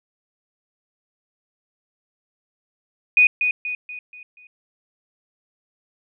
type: tone with echo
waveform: sine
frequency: 2477 Hz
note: D#7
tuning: 8 cents flat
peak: -10 dBFS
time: 3.17-3.27 s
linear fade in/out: 2 ms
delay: 240 ms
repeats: 5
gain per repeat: -7 dB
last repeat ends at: 4.47 s
effects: none